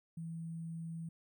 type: tone with sample-and-hold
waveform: sine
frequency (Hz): 164.81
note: E3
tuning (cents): 0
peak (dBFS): -40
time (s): 0.17-1.09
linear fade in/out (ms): 5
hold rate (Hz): 8820
effects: none